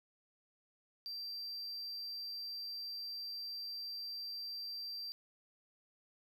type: tone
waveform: triangle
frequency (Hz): 4703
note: D8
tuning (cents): +2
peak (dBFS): -40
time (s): 1.06-5.12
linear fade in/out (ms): 0
effects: none